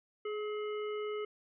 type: harmonic tone with a mistuned harmonic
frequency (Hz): 421.8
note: G#4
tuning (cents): +27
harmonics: 1 / 3 / 5 / 7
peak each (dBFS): -35 / -45 / -49 / -52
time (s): 0.25-1.25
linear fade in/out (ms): 5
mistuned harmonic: 3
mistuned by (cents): +17
effects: none